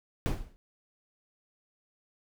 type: noise with exponential decay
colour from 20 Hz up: brown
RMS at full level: -21 dBFS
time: 0.26-0.56 s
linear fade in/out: 0 ms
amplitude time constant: 64 ms
effects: none